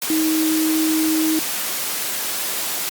sine tone in noise, 315.9 Hz, D#4, 26 cents sharp, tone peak -16 dBFS, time 0.1-1.39 s, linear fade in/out 0 ms, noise white, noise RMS -24 dBFS, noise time 0.02-2.89 s, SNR +5 dB, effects high-pass 200 Hz 12 dB/octave + Opus 48 kbps

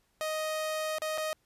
sawtooth tone with dropouts, 624 Hz, D#5, 5 cents sharp, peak -27 dBFS, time 0.21-1.33 s, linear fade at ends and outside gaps 0 ms, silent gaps 0.984-1.019 / 1.176-1.181 s, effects pink hiss -72 dBFS RMS until 1.45 s + resampled to 32000 Hz

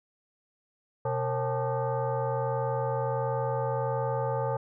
sine tone with frequency modulation, 207.7 Hz, G#3, in tune, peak -26 dBFS, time 1.05-4.57 s, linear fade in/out 5 ms, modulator 334 Hz, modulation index 2.4, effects none

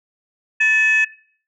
sine tone pair together, 1756.1 / 2557 Hz, A6 / D#7, -4 / +47 cents, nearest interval perfect fifth, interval 651 cents, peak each -14 dBFS, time 0.6-1.05 s, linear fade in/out 10 ms, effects noise-tail reverb RT60 0.5 s tail -20 dB re dry + tanh soft clip ceiling -8 dBFS

